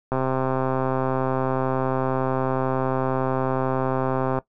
click train, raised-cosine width 1 ms, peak -10 dBFS, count 560, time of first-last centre 0.12-4.387 s, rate 131 Hz, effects noise-tail reverb RT60 0.1 s tail -18 dB re dry

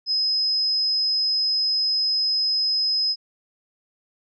sine tone, 5080 Hz, D#8, 35 cents sharp, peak -19 dBFS, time 0.06-3.16 s, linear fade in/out 50 ms, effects none

